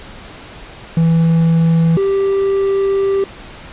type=tone pair in turn; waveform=triangle; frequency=164.81 / 392 Hz; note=E3 / G4; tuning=0 / 0 cents; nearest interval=octave + minor third; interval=1500 cents; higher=second; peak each=-7 / -10 dBFS; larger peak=first; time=0.97-1.97 / 1.97-3.24 s; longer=second; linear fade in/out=2 ms; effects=pink hiss -35 dBFS RMS until 3.72 s + resampled to 8000 Hz